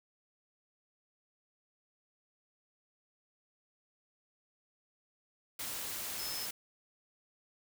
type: tone in noise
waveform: sine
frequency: 5190 Hz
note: E8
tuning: 28 cents flat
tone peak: -41 dBFS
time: 6.19-6.46 s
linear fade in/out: 5 ms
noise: white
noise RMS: -40 dBFS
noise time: 5.59-6.51 s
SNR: -4 dB
effects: none